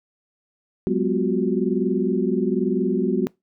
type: tone cluster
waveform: sine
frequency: 186 / 205.9 / 250.1 / 357.3 / 378.4 Hz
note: F#3 / G#3 / B3 / F4 / F#4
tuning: +9 / -15 / +22 / +40 / +39 cents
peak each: -25 dBFS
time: 0.87-3.27 s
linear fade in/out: 0 ms
effects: noise-tail reverb RT60 0.2 s tail -23 dB re dry